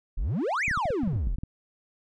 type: exponential two-way sweep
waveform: triangle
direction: up then down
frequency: 31.51 to 2601 to 31.51 Hz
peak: -23 dBFS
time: 0.17-1.36 s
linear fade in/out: 10 ms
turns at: 0.65 s
type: clicks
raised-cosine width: 5 ms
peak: -22 dBFS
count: 12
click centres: 0.681 / 0.712 / 0.775 / 0.856 / 0.905 / 1.034 / 1.076 / 1.131 / 1.161 / 1.272 / 1.385 / 1.435 s
effects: resampled to 22050 Hz

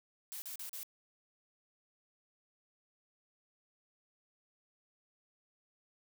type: noise bursts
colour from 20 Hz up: blue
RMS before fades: -44 dBFS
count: 4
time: 0.32-0.831 s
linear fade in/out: 0 ms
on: 100 ms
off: 37 ms
effects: none

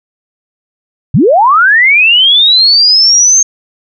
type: linear sweep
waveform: sine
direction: up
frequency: 97.2 to 6430 Hz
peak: -3 dBFS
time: 1.14-3.43 s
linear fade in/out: 5 ms
effects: none

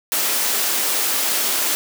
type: high-pass noise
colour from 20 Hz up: white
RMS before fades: -20 dBFS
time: 0.12-1.75 s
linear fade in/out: 0 ms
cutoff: 240 Hz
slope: 24 dB/octave
effects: none

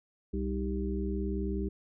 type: harmonic tone with a mistuned harmonic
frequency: 65.41 Hz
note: C2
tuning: in tune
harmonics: 1 / 3 / 5 / 6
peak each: -33 / -35 / -38 / -37 dBFS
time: 0.33-1.69 s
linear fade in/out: 10 ms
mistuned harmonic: 5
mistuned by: -74 cents
effects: none

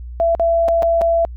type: tone with dropouts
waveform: sine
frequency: 670 Hz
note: E5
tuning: 28 cents sharp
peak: -12 dBFS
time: 0.2-1.25 s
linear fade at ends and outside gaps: 0 ms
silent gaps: 0.35-0.397 / 0.682-0.686 / 0.823-0.83 / 1.012-1.017 s
effects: added 60 Hz sine -28 dBFS peak until 1.36 s

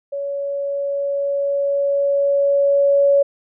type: tone with level ramp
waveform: sine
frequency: 562 Hz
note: C#5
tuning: 24 cents sharp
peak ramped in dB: -22 to -10 dBFS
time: 0.12-3.23 s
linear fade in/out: 10 ms
effects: none

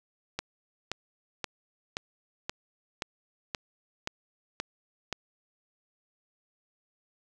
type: click train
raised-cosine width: 0.2 ms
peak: -14 dBFS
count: 10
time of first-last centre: 0.39-5.127 s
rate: 1.9 Hz
effects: none

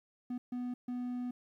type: tone bursts at uneven times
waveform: triangle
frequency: 246.9 Hz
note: B3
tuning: in tune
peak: -33 dBFS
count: 3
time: 0.3-0.38 / 0.52-0.74 / 0.88-1.31 s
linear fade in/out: 5 ms
effects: 12-bit

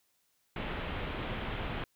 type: low-pass noise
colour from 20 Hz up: pink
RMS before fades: -37 dBFS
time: 0.56-1.84 s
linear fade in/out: 2 ms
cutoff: 3400 Hz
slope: 48 dB/octave
effects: white hiss -74 dBFS RMS until 1.95 s

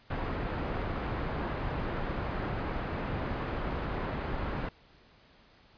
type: low-pass noise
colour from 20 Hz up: pink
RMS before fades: -34 dBFS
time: 0.1-4.69 s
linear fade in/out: 5 ms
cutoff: 1600 Hz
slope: 12 dB/octave
effects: pink hiss -60 dBFS RMS until 5.77 s + resampled to 11025 Hz

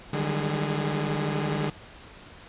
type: tone cluster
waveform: sawtooth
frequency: 149.6 / 161.8 / 191.2 / 203.1 / 413.8 Hz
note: D3 / E3 / G3 / G#3 / G#4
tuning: +32 / -32 / -43 / -38 / -6 cents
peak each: -24 / -32 / -31 / -30 / -30 dBFS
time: 0.13-1.7 s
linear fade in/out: 5 ms
effects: pink hiss -47 dBFS RMS until 2.48 s + resampled to 8000 Hz

